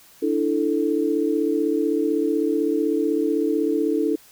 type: chord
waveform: sine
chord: D suspended second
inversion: none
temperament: equal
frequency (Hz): 293.7 / 329.6 / 440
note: D4 / E4 / A4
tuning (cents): 0 / 0 / 0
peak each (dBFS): -23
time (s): 0.22-4.16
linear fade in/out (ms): 10
effects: white hiss -51 dBFS RMS until 4.31 s